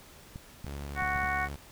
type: clicks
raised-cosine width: 5 ms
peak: -28 dBFS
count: 5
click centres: 0.359 / 0.645 / 1.024 / 1.159 / 1.24 s
type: tone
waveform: sawtooth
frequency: 70.8 Hz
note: C#2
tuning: 37 cents sharp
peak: -33 dBFS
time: 0.66-1.56 s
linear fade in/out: 5 ms
type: harmonic tone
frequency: 370 Hz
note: F#4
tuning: in tune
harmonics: 2 / 3 / 4 / 5 / 6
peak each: -33 / -35 / -34 / -35 / -36 dBFS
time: 0.95-1.49 s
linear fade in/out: 50 ms
effects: pink hiss -53 dBFS RMS until 1.71 s